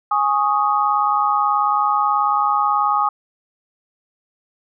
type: chord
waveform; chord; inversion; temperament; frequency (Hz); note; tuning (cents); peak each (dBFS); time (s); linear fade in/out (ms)
sine; Ab suspended fourth; none; just; 830.6 / 1107.5 / 1245.9; Ab5 / Db6 / Eb6; 0 / -2 / +2; -19 / -21 / -18; 0.11-3.09; 5
effects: none